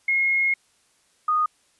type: tone pair in turn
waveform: sine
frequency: 2156 / 1235.9 Hz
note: C#7 / D#6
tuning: -49 / -12 cents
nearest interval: minor seventh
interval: 963 cents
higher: first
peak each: -18 / -18 dBFS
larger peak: neither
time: 0.08-0.54 / 1.28-1.46 s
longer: first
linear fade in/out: 5 ms
effects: white hiss -63 dBFS RMS until 1.79 s + resampled to 24000 Hz